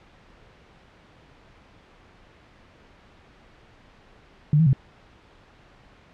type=tone with pitch steps; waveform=sine; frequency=148.9 / 161.9 / 132.9 Hz; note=D3 / E3 / C3; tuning=+24 / -31 / +27 cents; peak=-14 dBFS; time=4.53-4.731 s; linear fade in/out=2 ms; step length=67 ms; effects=pink hiss -53 dBFS RMS until 6.13 s + low-pass 3000 Hz 12 dB/octave